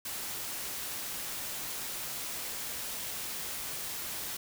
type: noise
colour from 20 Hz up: white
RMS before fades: -38 dBFS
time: 0.05-4.37 s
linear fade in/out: 5 ms
effects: none